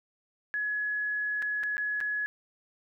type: tone with dropouts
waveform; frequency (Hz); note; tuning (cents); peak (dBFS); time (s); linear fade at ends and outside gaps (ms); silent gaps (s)
sine; 1690; G#6; +30; -28; 0.54-2.26; 0; 1.421-1.425 / 1.632-1.636 / 1.769-1.78 / 2.004-2.011
effects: none